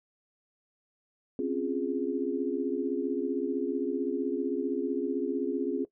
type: chord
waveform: sine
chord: Db major seventh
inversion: third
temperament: equal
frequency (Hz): 261.6 / 277.2 / 349.2 / 415.3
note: C4 / Db4 / F4 / Ab4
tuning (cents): 0 / 0 / 0 / 0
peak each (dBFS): -33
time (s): 1.39-5.85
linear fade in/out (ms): 2
effects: noise-tail reverb RT60 0.1 s tail -17 dB re dry